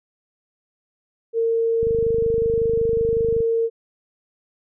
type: tone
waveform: sine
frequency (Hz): 457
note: A#4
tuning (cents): -34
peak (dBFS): -17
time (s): 1.33-3.7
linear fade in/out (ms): 50
type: click train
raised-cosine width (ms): 5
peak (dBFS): -18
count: 41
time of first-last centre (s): 1.83-3.405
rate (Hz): 25.4
effects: none